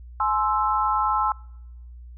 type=chord; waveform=sine; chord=Ab augmented; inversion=none; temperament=equal with one note detuned; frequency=848.1 / 1046.5 / 1318.5 Hz; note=Ab5 / C6 / E6; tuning=+36 / 0 / 0 cents; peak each=-24 dBFS; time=0.2-1.32 s; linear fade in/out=2 ms; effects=noise-tail reverb RT60 0.9 s tail -26 dB re dry + added 60 Hz sine -39 dBFS peak until 2.17 s